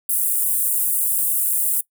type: high-pass noise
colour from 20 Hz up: pink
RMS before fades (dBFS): -20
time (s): 0.09-1.81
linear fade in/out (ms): 5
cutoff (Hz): 8900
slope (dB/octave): 48
effects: noise-tail reverb RT60 0.1 s tail -21 dB re dry